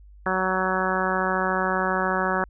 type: harmonic tone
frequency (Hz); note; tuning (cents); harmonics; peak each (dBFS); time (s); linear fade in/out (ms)
186.9; F#3; +18; 1 / 2 / 3 / 4 / 5 / 6 / 7 / 8 / 9; -30 / -30 / -30 / -30 / -30 / -30 / -30 / -30 / -30; 0.26-2.44; 2
effects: added 50 Hz sine -45 dBFS peak until 2.49 s